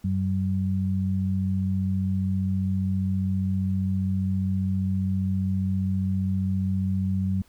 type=tone pair together; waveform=sine; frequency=95 / 190 Hz; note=F#2 / F#3; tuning=+46 / +46 cents; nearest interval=octave; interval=1200 cents; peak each=-25 dBFS; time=0.04-7.42 s; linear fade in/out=5 ms; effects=pink hiss -60 dBFS RMS until 7.48 s